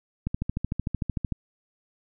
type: click train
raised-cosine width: 5 ms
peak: -14 dBFS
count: 15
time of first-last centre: 0.27-1.323 s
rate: 13.3 Hz
effects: none